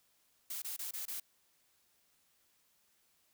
blue noise bursts, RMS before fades -41 dBFS, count 5, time 0.5-1.2 s, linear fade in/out 5 ms, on 120 ms, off 25 ms, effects white hiss -73 dBFS RMS until 3.33 s

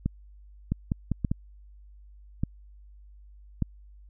two click trains, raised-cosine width 5 ms, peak -13 / -13 dBFS, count 4 / 4, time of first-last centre 0.72-1.315 / 0.06-3.623 s, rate 5.04 / 0.842 Hz, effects added 50 Hz sine -48 dBFS peak until 4.09 s

